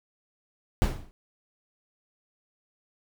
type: noise with exponential decay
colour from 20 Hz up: brown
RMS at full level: -17 dBFS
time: 0.82-1.11 s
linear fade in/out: 0 ms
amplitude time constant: 62 ms
effects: none